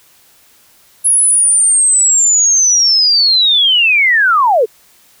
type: linear sweep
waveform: sine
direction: down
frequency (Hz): 10630 to 398.7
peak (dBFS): -7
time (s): 1.04-4.66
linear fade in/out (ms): 20
effects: white hiss -48 dBFS RMS until 5.2 s